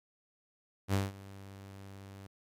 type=tone with ADSR envelope; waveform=sawtooth; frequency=98 Hz; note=G2; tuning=in tune; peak=-22 dBFS; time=0.88-2.27 s; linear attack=56 ms; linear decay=180 ms; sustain=-21 dB; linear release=7 ms; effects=MP3 96 kbps